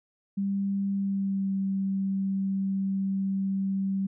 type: tone with pitch glide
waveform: sine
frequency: 197.5 to 193.99 Hz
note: G3 to G3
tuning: +13 to -18 cents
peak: -25 dBFS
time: 0.37-4.07 s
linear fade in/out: 10 ms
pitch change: -31 cents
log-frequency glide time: 0.93-1.53 s
effects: none

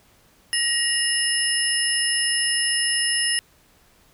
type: tone cluster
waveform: sine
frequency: 1887 / 2856 / 5240 / 10960 Hz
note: A#6 / F7 / E8 / F9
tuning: +21 / +38 / -11 / -34 cents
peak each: -25 dBFS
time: 0.53-3.39 s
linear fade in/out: 0 ms
effects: pink hiss -57 dBFS RMS until 4.13 s

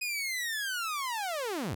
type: linear sweep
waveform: sawtooth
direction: down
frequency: 2510 to 69.3 Hz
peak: -28 dBFS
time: 0.01-1.75 s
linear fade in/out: 10 ms
effects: none

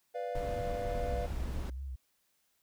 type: chord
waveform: triangle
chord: B diminished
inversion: none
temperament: equal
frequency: 493.9 / 587.3 / 698.5 Hz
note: B4 / D5 / F5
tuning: 0 / 0 / 0 cents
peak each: -36 / -39 / -37 dBFS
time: 0.14-1.27 s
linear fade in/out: 20 ms
type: noise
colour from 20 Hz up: brown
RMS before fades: -38 dBFS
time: 0.35-1.7 s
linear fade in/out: 2 ms
type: tone with vibrato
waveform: sine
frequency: 65.41 Hz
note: C2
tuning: in tune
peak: -37 dBFS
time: 0.98-1.96 s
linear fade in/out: 10 ms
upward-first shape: sine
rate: 3.8 Hz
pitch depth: 85 cents each way
effects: white hiss -75 dBFS RMS until 2.62 s

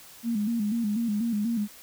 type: tone with vibrato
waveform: sine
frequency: 220 Hz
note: A3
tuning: in tune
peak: -24 dBFS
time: 0.23-1.68 s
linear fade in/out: 50 ms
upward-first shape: square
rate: 4.1 Hz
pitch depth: 100 cents each way
effects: white hiss -49 dBFS RMS until 1.82 s

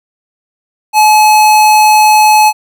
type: tone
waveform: square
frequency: 855 Hz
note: A5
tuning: 50 cents flat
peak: -4 dBFS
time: 0.93-2.53 s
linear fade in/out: 50 ms
effects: none

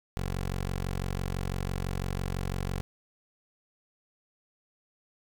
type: tone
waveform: 15% pulse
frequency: 45.99 Hz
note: F#1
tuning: 10 cents flat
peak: -24 dBFS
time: 0.17-2.81 s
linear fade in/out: 0 ms
effects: none

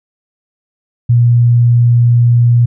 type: tone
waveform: sine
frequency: 119.6 Hz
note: A#2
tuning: 45 cents sharp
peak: -5 dBFS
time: 1.09-2.66 s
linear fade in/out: 10 ms
effects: none

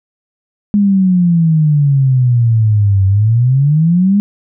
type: exponential two-way sweep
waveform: sine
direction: down then up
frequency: 207.7 to 95.1 to 207.7 Hz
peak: -7 dBFS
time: 0.74-4.2 s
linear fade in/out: 0 ms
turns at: 3.06 s
effects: none

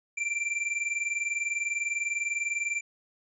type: tone pair together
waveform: square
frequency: 2349 / 2369 Hz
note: D7 / D7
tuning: 0 / +14 cents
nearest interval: unison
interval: 14 cents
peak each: -31 / -33 dBFS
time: 0.17-2.81 s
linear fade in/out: 10 ms
effects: resampled to 22050 Hz

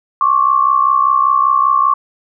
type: tone pair together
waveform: sine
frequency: 1083.9 / 1149 Hz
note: C#6 / D6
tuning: -39 / -38 cents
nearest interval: minor second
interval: 101 cents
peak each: -12 dBFS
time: 0.21-1.94 s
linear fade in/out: 2 ms
effects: none

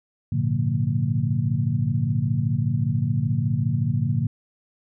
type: tone cluster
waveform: sine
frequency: 104.4 / 118.4 / 143.5 / 176.1 / 228.6 Hz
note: G#2 / A#2 / D3 / F3 / A#3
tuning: +10 / +27 / -40 / +15 / -34 cents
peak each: -27 / -24 / -24 / -31 / -30 dBFS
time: 0.32-4.27 s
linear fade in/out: 5 ms
effects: none

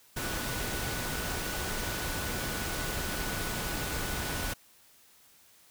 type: tone in noise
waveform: sine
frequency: 1480 Hz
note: F#6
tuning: in tune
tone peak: -42 dBFS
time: 0.16-4.54 s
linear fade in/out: 10 ms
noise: pink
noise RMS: -34 dBFS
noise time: 0.16-4.54 s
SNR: -11 dB
effects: white hiss -60 dBFS RMS until 5.7 s

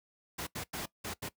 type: noise bursts at uneven times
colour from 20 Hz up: pink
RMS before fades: -38 dBFS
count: 5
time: 0.38-0.47 / 0.55-0.64 / 0.73-0.86 / 1.04-1.14 / 1.22-1.29 s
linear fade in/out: 10 ms
effects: noise-tail reverb RT60 0.1 s tail -19 dB re dry + high-pass 80 Hz 12 dB/octave

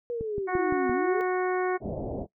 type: linear two-way sweep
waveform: sine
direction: down then up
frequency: 485.6 to 242.6 to 438.3 Hz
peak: -28 dBFS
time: 0.1-1.21 s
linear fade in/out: 0 ms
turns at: 0.92 s
type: click train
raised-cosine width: 3 ms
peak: -22 dBFS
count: 5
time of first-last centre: 0.21-0.896 s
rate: 5.83 Hz
type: harmonic tone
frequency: 367 Hz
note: F#4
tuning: 14 cents flat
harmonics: 1 / 2 / 3 / 4 / 5 / 6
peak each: -25 / -31 / -35 / -37 / -39 / -41 dBFS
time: 0.47-1.78 s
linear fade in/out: 20 ms
type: low-pass noise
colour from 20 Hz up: white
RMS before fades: -33 dBFS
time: 1.8-2.27 s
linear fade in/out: 50 ms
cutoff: 680 Hz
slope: 48 dB/octave
effects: noise-tail reverb RT60 0.1 s tail -19 dB re dry

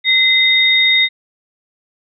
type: tone pair together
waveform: sine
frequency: 2054 / 3707 Hz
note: C7 / A#7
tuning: -33 / -10 cents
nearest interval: minor seventh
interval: 1023 cents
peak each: -12 dBFS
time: 0.04-1.09 s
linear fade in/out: 50 ms
effects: none

